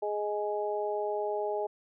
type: harmonic tone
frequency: 208.4 Hz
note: G#3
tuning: 6 cents sharp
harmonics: 2 / 3 / 4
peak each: -32 / -34 / -35 dBFS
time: 0.02-1.67 s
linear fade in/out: 10 ms
effects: none